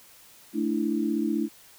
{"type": "chord", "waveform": "sine", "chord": "A suspended fourth", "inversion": "none", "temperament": "equal", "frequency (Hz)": [220, 293.7, 329.6], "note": ["A3", "D4", "E4"], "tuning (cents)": [0, 0, 0], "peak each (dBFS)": -28, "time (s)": [0.53, 1.49], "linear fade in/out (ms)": 50, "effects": ["white hiss -53 dBFS RMS until 1.78 s"]}